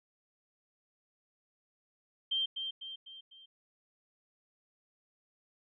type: tone with echo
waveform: sine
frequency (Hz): 3155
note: G7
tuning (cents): +10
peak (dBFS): -29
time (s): 2.31-2.46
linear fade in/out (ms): 10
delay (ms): 250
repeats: 4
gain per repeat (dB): -6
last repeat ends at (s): 3.46
effects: none